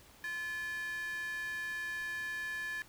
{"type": "tone with high-pass filter", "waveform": "square", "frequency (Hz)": 345.5, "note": "F4", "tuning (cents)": -19, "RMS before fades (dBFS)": -39, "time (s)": [0.24, 2.82], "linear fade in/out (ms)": 0, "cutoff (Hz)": 1700, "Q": 6.8, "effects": ["pink hiss -59 dBFS RMS until 2.88 s"]}